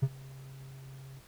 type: tone with ADSR envelope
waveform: triangle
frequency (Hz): 134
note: C3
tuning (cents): +42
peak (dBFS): -19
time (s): 0.02-1.21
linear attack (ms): 13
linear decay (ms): 47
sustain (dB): -24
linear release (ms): 32
effects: pink hiss -58 dBFS RMS until 1.27 s